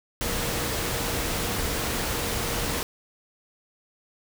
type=tone in noise; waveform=sine; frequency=470 Hz; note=A#4; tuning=14 cents sharp; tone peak=-38 dBFS; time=0.21-2.83 s; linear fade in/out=0 ms; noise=pink; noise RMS=-28 dBFS; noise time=0.21-2.83 s; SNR=-13 dB; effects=none